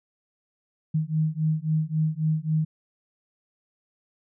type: beating tone pair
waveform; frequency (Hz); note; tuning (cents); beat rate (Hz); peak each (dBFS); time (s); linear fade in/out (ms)
sine; 154.8 / 158.5; D#3 / D#3; -9 / +32; 3.7; -25; 0.94-2.65; 10
effects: none